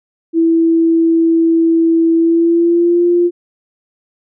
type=tone with pitch glide; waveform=sine; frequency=329.6 to 348.6 Hz; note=E4 to F4; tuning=0 to -3 cents; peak=-8 dBFS; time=0.33-3.31 s; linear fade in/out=50 ms; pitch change=+97 cents; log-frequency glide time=2.15-3.06 s; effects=none